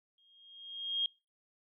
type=tone with exponential growth; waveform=sine; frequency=3243 Hz; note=G#7; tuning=42 cents flat; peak=-27 dBFS; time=0.18-1.06 s; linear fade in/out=2 ms; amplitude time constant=190 ms; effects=noise-tail reverb RT60 0.3 s tail -26 dB re dry